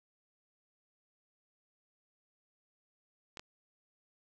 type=clicks; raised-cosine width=0.2 ms; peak=-27 dBFS; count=2; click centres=3.372 / 3.395 s; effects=none